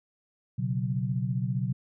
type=chord; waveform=sine; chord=B suspended second; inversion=none; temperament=equal; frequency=123.47 / 138.59 / 185 Hz; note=B2 / C#3 / F#3; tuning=0 / 0 / 0 cents; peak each=-29 / -31 / -32 dBFS; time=0.58-1.73 s; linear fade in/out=10 ms; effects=none

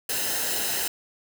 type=noise with comb filter; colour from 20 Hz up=white; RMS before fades=-27 dBFS; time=0.09-0.88 s; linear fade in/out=5 ms; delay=0.87 ms; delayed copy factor=-0.6; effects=none

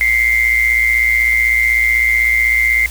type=tone with amplitude modulation; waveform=sine; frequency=2093 Hz; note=C7; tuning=in tune; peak=-7 dBFS; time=0.01-2.86 s; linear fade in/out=0 ms; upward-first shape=sine; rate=116 Hz; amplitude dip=75%; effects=added 60 Hz sine -26 dBFS peak until 2.9 s + white hiss -32 dBFS RMS until 2.9 s

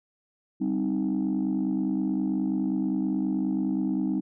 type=chord; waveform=sine; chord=C minor; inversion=second; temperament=equal; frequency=196 / 261.6 / 311.1 Hz; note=G3 / C4 / Eb4; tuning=0 / 0 / 0 cents; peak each=-27 dBFS; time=0.6-4.21 s; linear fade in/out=20 ms; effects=tanh soft clip ceiling -19 dBFS

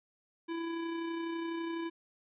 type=tone with amplitude modulation; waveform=square; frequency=332.9 Hz; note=E4; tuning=17 cents sharp; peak=-34 dBFS; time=0.48-1.9 s; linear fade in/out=20 ms; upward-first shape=sine; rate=32 Hz; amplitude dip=30%; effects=resampled to 8000 Hz

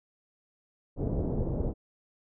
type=low-pass noise; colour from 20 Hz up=pink; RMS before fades=-30 dBFS; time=0.96-1.74 s; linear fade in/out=50 ms; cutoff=570 Hz; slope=24 dB/octave; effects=none

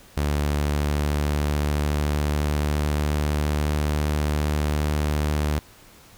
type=tone with pitch glide; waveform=sawtooth; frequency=73.3 to 74.8 Hz; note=D2 to D2; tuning=-3 to +32 cents; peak=-17 dBFS; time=0.17-5.59 s; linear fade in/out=0 ms; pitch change=+35 cents; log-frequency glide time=0.48-3.97 s; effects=pink hiss -50 dBFS RMS until 6.17 s

